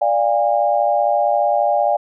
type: chord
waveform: sine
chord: D diminished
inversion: none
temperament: equal with one note detuned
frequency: 587.3 / 698.5 / 813.5 Hz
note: D5 / F5 / Ab5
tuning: 0 / 0 / -36 cents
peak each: -18 dBFS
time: 0.01-1.97 s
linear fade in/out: 10 ms
effects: none